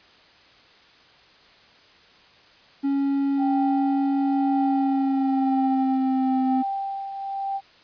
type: tone with pitch glide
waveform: triangle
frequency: 277.2 to 260.1 Hz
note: C#4 to C4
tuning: 0 to -10 cents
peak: -18 dBFS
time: 2.83-6.63 s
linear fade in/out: 20 ms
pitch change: -110 cents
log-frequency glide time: 4.51-6.44 s
type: tone with tremolo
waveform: sine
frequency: 786 Hz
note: G5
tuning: 4 cents sharp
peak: -23 dBFS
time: 3.37-7.61 s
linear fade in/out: 50 ms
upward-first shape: triangle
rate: 1 Hz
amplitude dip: 60%
effects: white hiss -53 dBFS RMS until 7.83 s + resampled to 11025 Hz